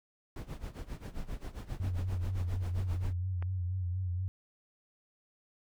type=noise with tremolo; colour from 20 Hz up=brown; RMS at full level=-37 dBFS; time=0.36-3.13 s; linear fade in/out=2 ms; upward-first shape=sine; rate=7.5 Hz; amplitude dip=85%
type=tone with vibrato; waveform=sine; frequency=91 Hz; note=F#2; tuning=28 cents flat; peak=-31 dBFS; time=1.8-4.28 s; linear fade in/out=0 ms; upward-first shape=sine; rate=4.2 Hz; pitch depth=60 cents each way
type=click; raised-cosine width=0.5 ms; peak=-29 dBFS; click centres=3.425 s
effects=none